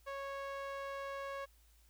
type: tone with band-pass filter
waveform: sawtooth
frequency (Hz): 552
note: C#5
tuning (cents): -7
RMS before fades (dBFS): -43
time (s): 0.06-1.46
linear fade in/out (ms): 20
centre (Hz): 1100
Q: 0.85
effects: added 56 Hz sine -64 dBFS peak until 1.89 s + white hiss -71 dBFS RMS until 1.89 s